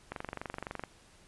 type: click train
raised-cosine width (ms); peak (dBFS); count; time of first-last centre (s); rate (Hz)
0.5; -22; 18; 0.12-0.837; 23.7
effects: pink hiss -60 dBFS RMS until 1.27 s + resampled to 24000 Hz